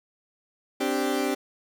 30% pulse chord, C suspended second, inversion none, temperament equal, 261.6 / 293.7 / 392 Hz, C4 / D4 / G4, 0 / 0 / 0 cents, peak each -26 dBFS, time 0.8-1.35 s, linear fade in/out 10 ms, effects none

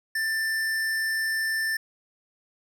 sine tone with hard clipping, 1777 Hz, A6, 17 cents sharp, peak -26 dBFS, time 0.15-1.77 s, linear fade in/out 5 ms, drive 15 dB, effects none

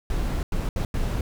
brown noise bursts at uneven times, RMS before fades -25 dBFS, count 4, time 0.1-0.43 / 0.52-0.69 / 0.76-0.85 / 0.94-1.21 s, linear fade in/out 2 ms, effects none

